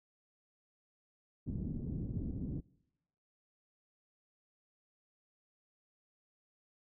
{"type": "low-pass noise", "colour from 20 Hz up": "white", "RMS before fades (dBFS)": -39, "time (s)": [1.46, 2.61], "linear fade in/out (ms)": 20, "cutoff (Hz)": 250, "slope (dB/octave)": 24, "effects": ["noise-tail reverb RT60 0.9 s tail -24 dB re dry"]}